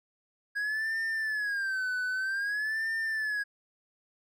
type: tone with vibrato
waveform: triangle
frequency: 1642 Hz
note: G#6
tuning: 20 cents flat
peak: -27 dBFS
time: 0.55-3.44 s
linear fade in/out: 20 ms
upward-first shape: sine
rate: 0.52 Hz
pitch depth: 160 cents each way
effects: none